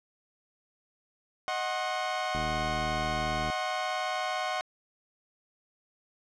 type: chord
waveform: sawtooth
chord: C diminished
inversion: first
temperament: equal with one note detuned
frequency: 622.3 / 740 / 1070.3 Hz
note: Eb5 / Gb5 / C6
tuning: 0 / 0 / +39 cents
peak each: -32 / -28 / -31 dBFS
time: 1.48-4.61 s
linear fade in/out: 0 ms
type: click train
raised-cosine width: 3 ms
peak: -25 dBFS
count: 90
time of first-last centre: 2.35-3.5 s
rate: 77.4 Hz
effects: low-pass 5000 Hz 12 dB/octave